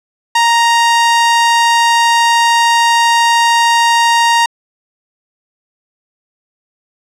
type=tone; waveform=sawtooth; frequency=933 Hz; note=A#5; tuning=1 cent sharp; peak=-4 dBFS; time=0.35-4.46 s; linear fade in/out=5 ms; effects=low-pass 8000 Hz 12 dB/octave